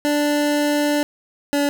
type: tone pair in turn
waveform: 25% pulse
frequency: 293.7 / 286.7 Hz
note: D4 / D4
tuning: 0 / -42 cents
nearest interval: unison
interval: 42 cents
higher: first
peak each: -13 dBFS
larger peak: neither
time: 0.05-1.03 / 1.53-1.69 s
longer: first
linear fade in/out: 0 ms
effects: none